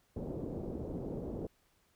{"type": "low-pass noise", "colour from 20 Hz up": "white", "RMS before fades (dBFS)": -40, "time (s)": [0.16, 1.47], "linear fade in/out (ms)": 5, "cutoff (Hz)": 480, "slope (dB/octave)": 24, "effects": ["pink hiss -72 dBFS RMS until 1.95 s"]}